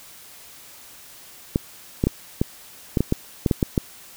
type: clicks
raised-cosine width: 3 ms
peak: -5 dBFS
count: 11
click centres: 1.559 / 2.039 / 2.07 / 2.415 / 2.972 / 3.006 / 3.124 / 3.462 / 3.512 / 3.628 / 3.778 s
effects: white hiss -45 dBFS RMS until 4.16 s